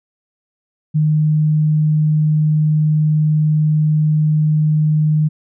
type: tone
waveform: sine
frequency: 153.4 Hz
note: D#3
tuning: 24 cents flat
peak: -11 dBFS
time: 0.94-5.29 s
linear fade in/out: 20 ms
effects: none